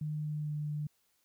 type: tone with pitch glide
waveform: sine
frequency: 152.1 to 149.4 Hz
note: D#3 to D3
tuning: -39 to +30 cents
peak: -33 dBFS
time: 0.01-0.87 s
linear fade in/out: 5 ms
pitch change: -31 cents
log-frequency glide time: 0.12-0.64 s
effects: white hiss -74 dBFS RMS until 1.24 s